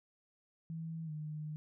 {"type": "tone with pitch glide", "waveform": "sine", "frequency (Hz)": [162.7, 152.68], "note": ["E3", "D#3"], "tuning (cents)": [-22, -32], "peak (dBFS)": -39, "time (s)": [0.7, 1.56], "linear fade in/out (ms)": 0, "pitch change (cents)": -110, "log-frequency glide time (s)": [1.05, 1.11], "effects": []}